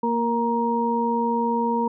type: tone cluster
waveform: sine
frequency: 232.6 / 467.5 / 940 Hz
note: A#3 / A#4 / A#5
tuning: -4 / +5 / +14 cents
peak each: -24 / -26 / -23 dBFS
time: 0.03-1.88 s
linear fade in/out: 5 ms
effects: none